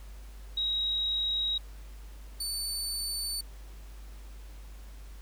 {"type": "tone pair in turn", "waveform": ["sine", "25% pulse"], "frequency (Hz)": [3816, 4513], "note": ["A#7", "C#8"], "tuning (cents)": [40, 30], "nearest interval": "minor third", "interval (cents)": 290, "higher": "second", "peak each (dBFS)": -27, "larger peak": "neither", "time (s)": [[0.57, 1.58], [2.4, 3.41]], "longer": "neither", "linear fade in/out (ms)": 5, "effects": ["added 50 Hz sine -43 dBFS peak until 5.21 s", "pink hiss -57 dBFS RMS until 5.21 s"]}